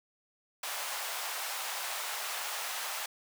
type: high-pass noise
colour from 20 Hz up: pink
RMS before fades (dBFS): -37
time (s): 0.63-3.06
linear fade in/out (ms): 5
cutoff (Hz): 700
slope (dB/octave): 24
effects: none